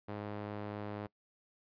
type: tone with band-pass filter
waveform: sawtooth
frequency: 103.83 Hz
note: G#2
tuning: in tune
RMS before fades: -42 dBFS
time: 0.08-1.07 s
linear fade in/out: 10 ms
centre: 580 Hz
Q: 0.58
effects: noise-tail reverb RT60 0.1 s tail -22 dB re dry + resampled to 11025 Hz